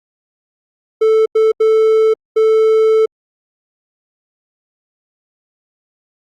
triangle tone bursts at uneven times, 440 Hz, A4, in tune, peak -6 dBFS, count 4, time 1.01-1.26 / 1.35-1.52 / 1.6-2.14 / 2.36-3.06 s, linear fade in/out 10 ms, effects Opus 48 kbps

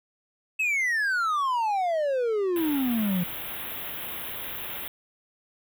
triangle exponential sweep, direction down, 2637 to 170.9 Hz, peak -21 dBFS, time 0.59-3.24 s, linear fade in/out 10 ms
white band-stop noise, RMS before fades -35 dBFS, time 2.56-4.88 s, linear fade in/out 2 ms, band 3700 to 11000 Hz, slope 96 dB/octave
effects none

